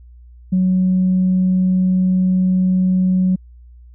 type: tone with vibrato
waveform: sine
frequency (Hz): 185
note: F#3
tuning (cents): 0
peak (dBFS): -11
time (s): 0.52-3.36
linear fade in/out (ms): 10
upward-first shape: sine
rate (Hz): 20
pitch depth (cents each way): 9
effects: tanh soft clip ceiling -8 dBFS + added 60 Hz sine -39 dBFS peak until 3.94 s